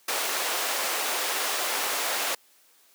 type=high-pass noise; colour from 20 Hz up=pink; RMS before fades=-28 dBFS; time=0.08-2.35 s; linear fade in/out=5 ms; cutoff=550 Hz; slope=12 dB/octave; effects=white hiss -60 dBFS RMS until 2.94 s + high-pass 300 Hz 12 dB/octave

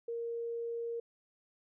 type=tone; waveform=sine; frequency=466.2 Hz; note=A#4; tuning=in tune; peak=-35 dBFS; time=0.08-1 s; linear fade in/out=5 ms; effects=none

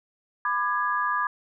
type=chord; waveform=sine; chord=G# diminished; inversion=first; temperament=just; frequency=996.7 / 1196.1 / 1661.2 Hz; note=B5 / D6 / G#6; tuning=+16 / +31 / 0 cents; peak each=-28 / -26 / -28 dBFS; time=0.45-1.27 s; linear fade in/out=2 ms; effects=none

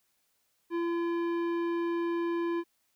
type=tone with tanh clipping; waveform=sine; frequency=340 Hz; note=F4; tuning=46 cents flat; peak=-30 dBFS; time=0.7-2.64 s; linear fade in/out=50 ms; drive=14 dB; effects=white hiss -74 dBFS RMS until 2.95 s

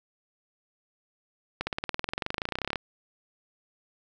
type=accelerating click train; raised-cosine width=0.3 ms; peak=-13 dBFS; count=29; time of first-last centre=1.61-2.758 s; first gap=60 ms; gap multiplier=0.97; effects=none

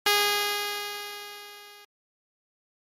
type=tone with level ramp; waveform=5% pulse; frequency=411.2 Hz; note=G#4; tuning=17 cents flat; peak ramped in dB=-7 to -37 dBFS; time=0.06-1.85 s; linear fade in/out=5 ms; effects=MP3 64 kbps

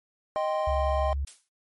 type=chord; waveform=triangle; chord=C minor; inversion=first; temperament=equal; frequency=622.3 / 784 / 1046.5 Hz; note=Eb5 / G5 / C6; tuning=0 / 0 / 0 cents; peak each=-25 / -29 / -30 dBFS; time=0.36-1.13 s; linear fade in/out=0 ms
type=tone; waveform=sine; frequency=69.3 Hz; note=C#2; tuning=in tune; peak=-26 dBFS; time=0.67-1.25 s; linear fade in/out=5 ms
type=noise with exponential decay; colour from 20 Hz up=blue; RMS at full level=-37 dBFS; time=1.27-1.49 s; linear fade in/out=5 ms; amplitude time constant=46 ms
effects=MP3 48 kbps

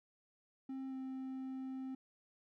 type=tone with pitch glide; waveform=triangle; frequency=265.7 to 262.8 Hz; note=C4 to C4; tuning=+27 to +8 cents; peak=-39 dBFS; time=0.69-1.95 s; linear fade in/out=5 ms; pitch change=-19 cents; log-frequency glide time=0.89-0.94 s; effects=none

